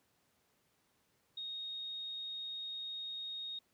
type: tone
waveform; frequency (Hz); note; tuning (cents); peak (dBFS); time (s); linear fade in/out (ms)
sine; 3729; A#7; 0; -40; 1.37-3.59; 5
effects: pink hiss -75 dBFS RMS until 3.73 s + high-pass 100 Hz 12 dB/octave